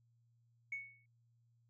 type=tone with exponential decay; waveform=sine; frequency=2217 Hz; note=C#7; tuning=in tune; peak=-36 dBFS; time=0.72-1.06 s; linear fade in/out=5 ms; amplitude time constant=73 ms; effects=tanh soft clip ceiling -33 dBFS + added 117 Hz sine -70 dBFS peak until 1.69 s